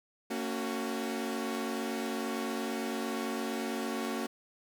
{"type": "chord", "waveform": "sawtooth", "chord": "F# major", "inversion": "first", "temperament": "equal with one note detuned", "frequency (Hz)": [228.4, 277.2, 370], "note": ["A#3", "C#4", "F#4"], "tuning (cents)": [-35, 0, 0], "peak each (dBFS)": [-32, -34, -34], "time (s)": [0.3, 4.27], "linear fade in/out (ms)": 10, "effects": []}